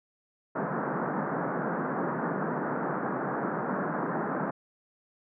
pink band-pass noise, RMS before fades -31 dBFS, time 0.55-4.51 s, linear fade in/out 10 ms, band 150 to 1600 Hz, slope 48 dB/octave, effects none

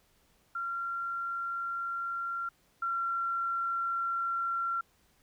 sine tone pair in turn, 1376 / 1367.3 Hz, F6 / F6, -26 / -37 cents, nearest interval unison, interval 11 cents, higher first, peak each -32 / -29 dBFS, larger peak second, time 0.55-2.49 / 2.82-4.81 s, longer second, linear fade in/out 5 ms, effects pink hiss -68 dBFS RMS until 5.22 s

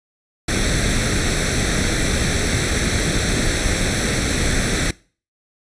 pink noise with comb filter, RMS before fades -19 dBFS, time 0.48-4.91 s, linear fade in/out 5 ms, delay 0.51 ms, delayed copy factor +0.7, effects noise-tail reverb RT60 0.4 s tail -22 dB re dry + resampled to 22050 Hz

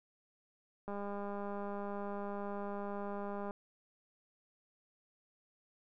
click train, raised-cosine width 1 ms, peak -29 dBFS, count 532, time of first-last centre 0.88-3.509 s, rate 202 Hz, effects none

